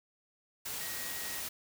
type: tone in noise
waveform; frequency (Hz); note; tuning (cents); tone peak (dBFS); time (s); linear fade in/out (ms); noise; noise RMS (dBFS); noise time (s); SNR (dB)
sine; 1894; A#6; +27; -46; 0.8-1.41; 10; white; -39; 0.65-1.49; -10
effects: none